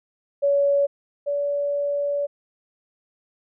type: tone pair in turn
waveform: sine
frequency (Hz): 565 / 572.9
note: C#5 / D5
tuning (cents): +33 / -43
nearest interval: unison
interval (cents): 24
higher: second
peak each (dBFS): -16 / -21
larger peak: first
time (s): 0.42-0.87 / 1.26-2.27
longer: second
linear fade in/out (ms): 20
effects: none